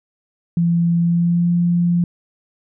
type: tone with pitch glide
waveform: sine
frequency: 170.1 to 173.37 Hz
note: F3 to F3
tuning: -45 to -12 cents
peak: -13 dBFS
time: 0.57-2.04 s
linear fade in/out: 2 ms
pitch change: +33 cents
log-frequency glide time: 1-1.52 s
effects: none